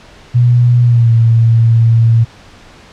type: tone with pitch glide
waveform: sine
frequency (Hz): 121.5 to 114.75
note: B2 to A#2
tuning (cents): -28 to -27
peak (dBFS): -5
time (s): 0.34-2.25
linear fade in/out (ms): 20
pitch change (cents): -99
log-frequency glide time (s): 0.82-1.13
effects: pink hiss -39 dBFS RMS until 2.92 s + low-pass 5000 Hz 12 dB/octave